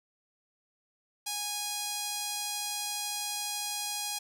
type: tone with notch filter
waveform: 5% pulse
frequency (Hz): 826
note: G#5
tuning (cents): -10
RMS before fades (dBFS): -35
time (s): 1.26-4.19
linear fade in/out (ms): 10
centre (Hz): 1800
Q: 1.6
effects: none